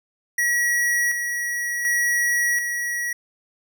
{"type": "tone with tremolo", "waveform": "square", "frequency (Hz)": 1919, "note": "A#6", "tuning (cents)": 50, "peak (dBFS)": -19, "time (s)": [0.38, 3.13], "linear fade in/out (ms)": 5, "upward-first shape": "square", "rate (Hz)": 0.68, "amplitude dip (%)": 45, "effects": []}